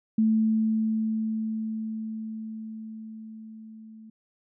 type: tone with level ramp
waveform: sine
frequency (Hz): 220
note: A3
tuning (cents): 0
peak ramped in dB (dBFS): -18 to -44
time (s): 0.18-4.1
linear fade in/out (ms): 5
effects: none